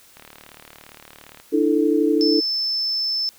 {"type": "click train", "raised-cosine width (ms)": 0.3, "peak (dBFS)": -25, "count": 47, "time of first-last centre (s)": [0.17, 1.4], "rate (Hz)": 37.4}
{"type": "chord", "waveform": "sine", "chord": "D suspended second", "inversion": "none", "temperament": "equal with one note detuned", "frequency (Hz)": [297.4, 329.6, 440], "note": ["D4", "E4", "A4"], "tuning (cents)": [22, 0, 0], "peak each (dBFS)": [-19, -20, -20], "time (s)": [1.52, 2.41], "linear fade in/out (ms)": 20}
{"type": "tone", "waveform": "sine", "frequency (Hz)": 5274, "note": "E8", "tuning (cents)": 0, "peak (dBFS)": -20, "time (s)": [2.21, 3.29], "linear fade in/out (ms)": 0}
{"effects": ["white hiss -51 dBFS RMS until 3.38 s"]}